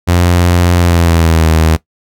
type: tone with pitch glide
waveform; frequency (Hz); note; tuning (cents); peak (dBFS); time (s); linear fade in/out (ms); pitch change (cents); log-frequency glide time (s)
sawtooth; 87.8 to 80.05; F2 to D#2; +10 to +50; -3; 0.07-1.77; 20; -160; 0.77-1.47
effects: noise-tail reverb RT60 0.1 s tail -17 dB re dry